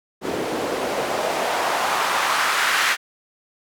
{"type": "noise with band-pass filter sweep", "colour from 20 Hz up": "white", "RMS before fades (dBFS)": -22, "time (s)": [0.21, 2.97], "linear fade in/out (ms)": 50, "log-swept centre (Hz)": [330, 1700], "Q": 1.6, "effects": []}